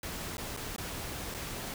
pink noise with dropouts, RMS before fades -39 dBFS, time 0.03-1.74 s, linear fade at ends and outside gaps 2 ms, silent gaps 0.37-0.38 / 0.566-0.572 / 0.763-0.781 / 1.342-1.346 s, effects none

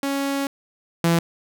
sawtooth tone pair in turn, 277.2 / 168.19 Hz, C#4 / E3, 0 / +35 cents, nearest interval major sixth, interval 865 cents, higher first, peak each -18 / -12 dBFS, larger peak second, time 0.03-0.47 / 1.04-1.19 s, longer first, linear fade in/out 2 ms, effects none

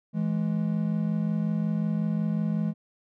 triangle tone pair together, 164.81 / 210.3 Hz, E3 / G#3, 0 / +22 cents, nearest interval major third, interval 422 cents, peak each -25 dBFS, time 0.13-2.74 s, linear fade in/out 50 ms, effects none

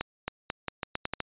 accelerating click train, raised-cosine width 0.3 ms, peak -14 dBFS, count 9, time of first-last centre 0.01-1.203 s, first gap 270 ms, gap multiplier 0.82, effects resampled to 8000 Hz

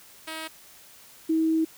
5% pulse / sine tone pair in turn, 318.5 / 320.9 Hz, D#4 / E4, +41 / -46 cents, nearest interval unison, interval 13 cents, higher second, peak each -22 / -20 dBFS, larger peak second, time 0.27-0.48 / 1.29-1.65 s, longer second, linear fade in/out 10 ms, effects white hiss -51 dBFS RMS until 1.77 s

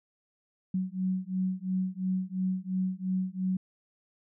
sine beating tone pair, 185 / 187.9 Hz, F#3 / F#3, 0 / +27 cents, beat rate 2.9 Hz, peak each -31 dBFS, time 0.74-3.57 s, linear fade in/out 5 ms, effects none

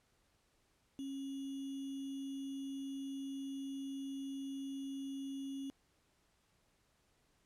sine tone with sample-and-hold, 273 Hz, C#4, 26 cents flat, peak -40 dBFS, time 0.99-5.7 s, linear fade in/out 0 ms, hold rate 3150 Hz, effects pink hiss -75 dBFS RMS until 7.45 s + low-pass 11000 Hz 12 dB/octave

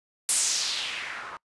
blue noise with low-pass filter sweep, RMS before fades -29 dBFS, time 0.29-1.37 s, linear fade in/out 0 ms, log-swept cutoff 9800 to 1100 Hz, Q 2.5, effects noise-tail reverb RT60 0.1 s tail -24 dB re dry + resampled to 24000 Hz

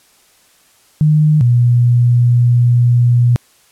sine tone pair in turn, 152.6 / 121.12 Hz, D#3 / B2, -33 / -33 cents, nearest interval major third, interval 400 cents, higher first, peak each -7 dBFS, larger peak neither, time 1.01-1.41 / 1.41-3.36 s, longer second, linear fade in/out 0 ms, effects white hiss -51 dBFS RMS until 3.71 s + low-pass 12000 Hz 12 dB/octave

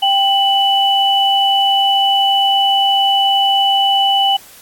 sine tone pair together, 788 / 2975 Hz, G5 / F#7, +9 / +9 cents, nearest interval octave + major seventh, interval 2300 cents, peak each -13 dBFS, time 0.02-4.37 s, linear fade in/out 10 ms, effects white hiss -41 dBFS RMS until 4.61 s + AAC 64 kbps

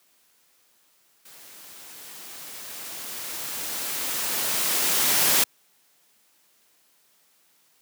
white noise with level ramp, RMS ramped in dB -48 to -19 dBFS, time 1.25-5.44 s, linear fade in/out 5 ms, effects white hiss -63 dBFS RMS until 7.81 s + high-pass 150 Hz 12 dB/octave

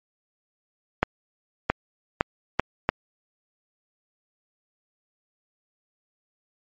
accelerating click train, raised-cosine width 0.5 ms, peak -3 dBFS, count 5, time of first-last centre 1.03-2.89 s, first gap 670 ms, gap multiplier 0.76, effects MP3 32 kbps

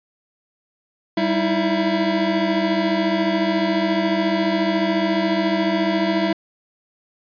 square tone cluster, 195.5 / 315.9 / 330.1 / 666 Hz, G3 / D#4 / E4 / E5, -4 / +26 / +2 / +18 cents, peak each -24 dBFS, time 1.17-6.33 s, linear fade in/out 5 ms, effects resampled to 11025 Hz

